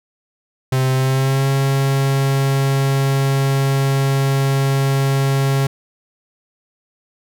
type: tone with pitch glide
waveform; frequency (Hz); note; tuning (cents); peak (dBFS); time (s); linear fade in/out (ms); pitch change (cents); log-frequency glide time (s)
45% pulse; 130.81 to 136.6; C3 to C#3; 0 to -25; -14; 0.72-5.67; 5; +75; 0.95-1.47
effects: none